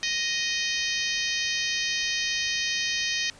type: harmonic tone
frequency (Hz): 622.3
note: D#5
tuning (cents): 0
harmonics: 3 / 4 / 5 / 6 / 7 / 8 / 9 / 10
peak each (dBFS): -31 / -32 / -33 / -34 / -34 / -35 / -36 / -36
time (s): 0.03-3.3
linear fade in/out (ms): 0
effects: pink hiss -51 dBFS RMS until 3.39 s + resampled to 22050 Hz